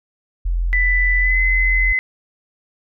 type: tone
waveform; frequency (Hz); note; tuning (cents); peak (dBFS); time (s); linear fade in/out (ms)
sine; 43.09; F1; -22; -16; 0.45-1.93; 10
type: tone with pitch glide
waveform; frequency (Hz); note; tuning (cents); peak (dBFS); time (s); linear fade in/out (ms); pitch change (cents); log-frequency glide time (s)
sine; 1988 to 2040; B6 to C7; +11 to -44; -15; 0.73-1.99; 0; +45; 1.2-1.39
effects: none